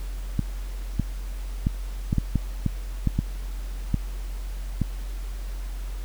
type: clicks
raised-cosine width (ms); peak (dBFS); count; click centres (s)
5; -9; 11; 0.393 / 0.997 / 1.669 / 2.129 / 2.183 / 2.357 / 2.663 / 3.073 / 3.19 / 3.943 / 4.817
effects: added 45 Hz sine -29 dBFS peak until 6.04 s + pink hiss -47 dBFS RMS until 6.04 s